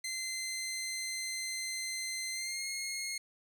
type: tone with pitch glide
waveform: 15% pulse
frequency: 2068 to 2153 Hz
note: C7 to C7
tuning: -21 to +49 cents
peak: -29 dBFS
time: 0.04-3.18 s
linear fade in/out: 5 ms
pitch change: +70 cents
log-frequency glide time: 2.32-2.67 s
effects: none